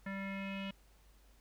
square tone with low-pass filter sweep, 195.3 Hz, G3, 6 cents flat, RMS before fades -41 dBFS, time 0.06-0.71 s, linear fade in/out 5 ms, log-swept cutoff 1900 to 2900 Hz, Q 5.6, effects added 50 Hz sine -62 dBFS peak until 1.4 s + pink hiss -69 dBFS RMS until 1.4 s

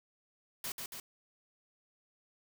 white noise with echo, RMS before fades -39 dBFS, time 0.64-0.72 s, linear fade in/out 2 ms, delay 140 ms, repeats 2, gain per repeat -3 dB, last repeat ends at 1 s, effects none

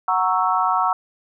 sine chord, F# dominant seventh, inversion none, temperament equal, 740 / 932.3 / 1108.7 / 1318.5 Hz, F#5 / A#5 / C#6 / E6, 0 / 0 / 0 / 0 cents, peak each -22 dBFS, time 0.08-0.93 s, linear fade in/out 2 ms, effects none

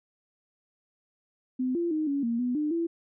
sine tone with pitch steps, 255.4 / 342.5 / 310.1 / 280.9 / 233 / 247.2 / 300.5 / 335.2 Hz, C4 / F4 / D#4 / C#4 / A#3 / B3 / D4 / E4, -42 / -34 / -6 / +23 / -1 / +2 / +40 / +29 cents, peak -25 dBFS, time 1.59-2.87 s, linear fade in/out 10 ms, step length 160 ms, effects none

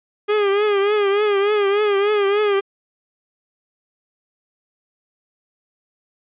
45% pulse tone with vibrato, 408.7 Hz, G#4, 28 cents flat, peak -15 dBFS, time 0.28-2.61 s, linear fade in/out 20 ms, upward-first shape triangle, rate 3.4 Hz, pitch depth 84 cents each way, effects resampled to 8000 Hz

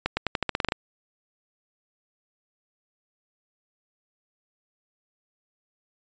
accelerating click train, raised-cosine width 0.3 ms, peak -8 dBFS, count 11, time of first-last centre 0.06-0.721 s, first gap 110 ms, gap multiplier 0.88, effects resampled to 16000 Hz

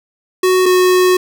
square tone pair in turn, 370 / 366.2 Hz, F#4 / F#4, 0 / -18 cents, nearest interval unison, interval 18 cents, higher first, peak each -10 / -9 dBFS, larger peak second, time 0.43-0.66 / 0.66-1.17 s, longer second, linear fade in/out 5 ms, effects none

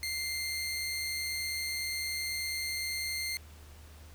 sawtooth tone pair together, 2093 / 4336 Hz, C7 / C#8, 0 / -39 cents, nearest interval octave + minor second, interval 1261 cents, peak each -31 / -35 dBFS, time 0.03-3.37 s, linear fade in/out 0 ms, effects added 76 Hz sine -50 dBFS peak until 4.14 s + pink hiss -57 dBFS RMS until 4.14 s

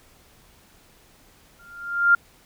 sine tone with exponential growth, 1396.9 Hz, F6, in tune, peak -10 dBFS, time 1.59-2.15 s, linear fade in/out 5 ms, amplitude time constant 120 ms, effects pink hiss -55 dBFS RMS until 2.45 s

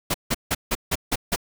pink noise bursts, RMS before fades -22 dBFS, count 7, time 0.1-1.361 s, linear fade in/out 10 ms, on 43 ms, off 160 ms, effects none

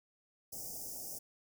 white band-stop noise, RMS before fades -44 dBFS, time 0.52-1.19 s, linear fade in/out 10 ms, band 820 to 5000 Hz, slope 96 dB/octave, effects none

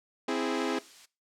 sawtooth chord, C augmented, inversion none, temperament equal, 261.6 / 329.6 / 415.3 Hz, C4 / E4 / G#4, 0 / 0 / 0 cents, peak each -28 / -29 / -29 dBFS, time 0.28-0.79 s, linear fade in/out 5 ms
blue noise, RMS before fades -46 dBFS, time 0.54-1.06 s, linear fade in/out 10 ms
effects noise-tail reverb RT60 0.3 s tail -20 dB re dry + low-pass 6000 Hz 12 dB/octave

